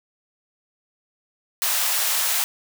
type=high-pass noise; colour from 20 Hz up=white; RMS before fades=-22 dBFS; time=1.62-2.44 s; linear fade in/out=0 ms; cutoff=640 Hz; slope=24 dB/octave; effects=none